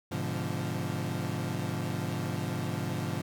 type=chord; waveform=30% pulse; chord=G# diminished seventh; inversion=none; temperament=equal with one note detuned; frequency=103.83 / 126.65 / 146.83 / 174.61 Hz; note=G#2 / B2 / D3 / F3; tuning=0 / +44 / 0 / 0 cents; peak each=-34 dBFS; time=0.11-3.22 s; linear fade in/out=10 ms; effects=none